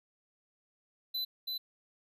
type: tone with echo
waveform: square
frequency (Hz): 4012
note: B7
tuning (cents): +26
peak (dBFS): -33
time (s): 1.14-1.25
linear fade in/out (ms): 10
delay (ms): 330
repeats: 1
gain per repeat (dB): -2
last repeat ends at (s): 1.58
effects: none